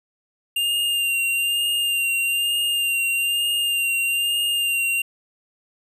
square tone with vibrato, 2794 Hz, F7, in tune, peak -20 dBFS, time 0.56-5.02 s, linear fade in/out 5 ms, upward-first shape sine, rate 1.1 Hz, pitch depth 25 cents each way, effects none

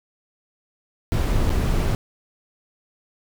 brown noise with dropouts, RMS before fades -20 dBFS, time 1.12-1.95 s, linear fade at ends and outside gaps 0 ms, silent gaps 1.493-1.502 s, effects none

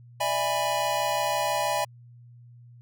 square chord, E dominant seventh, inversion third, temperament just, 593.3 / 659.3 / 824.1 / 988.9 Hz, D5 / E5 / G#5 / B5, +18 / 0 / -14 / +2 cents, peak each -31 / -32 / -29 / -31 dBFS, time 0.2-1.85 s, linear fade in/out 10 ms, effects added 120 Hz sine -47 dBFS peak until 2.81 s

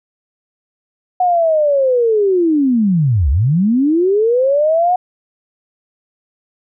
sine linear two-way sweep, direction down then up, 737 to 61.74 to 737 Hz, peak -10 dBFS, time 1.2-4.96 s, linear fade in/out 5 ms, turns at 3.3 s, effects none

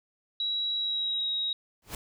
sine tone with pitch glide, 3883 to 3805 Hz, B7 to A#7, -30 to +35 cents, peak -27 dBFS, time 0.4-1.53 s, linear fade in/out 2 ms, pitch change -35 cents, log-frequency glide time 0.76-1.3 s
pink noise with exponential growth, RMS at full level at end -32 dBFS, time 1.82-1.95 s, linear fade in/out 2 ms, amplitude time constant 27 ms
effects none

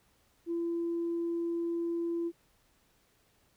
sine tone, 338.6 Hz, E4, 46 cents sharp, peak -29 dBFS, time 0.46-2.32 s, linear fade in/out 50 ms, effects tanh soft clip ceiling -26 dBFS + pink hiss -69 dBFS RMS until 3.56 s

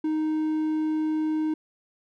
triangle tone, 311.1 Hz, D#4, in tune, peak -21 dBFS, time 0.04-1.54 s, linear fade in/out 5 ms, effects none

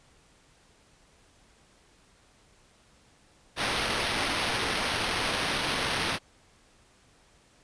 violet noise with sample-and-hold, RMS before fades -29 dBFS, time 3.56-6.19 s, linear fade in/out 50 ms, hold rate 7350 Hz, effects pink hiss -61 dBFS RMS until 7.63 s + resampled to 22050 Hz

